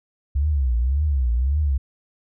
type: tone with vibrato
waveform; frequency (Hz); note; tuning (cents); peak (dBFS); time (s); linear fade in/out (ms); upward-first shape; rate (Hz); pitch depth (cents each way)
sine; 66.6; C2; +31; -17; 0.35-1.78; 10; triangle; 1.8; 270
effects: none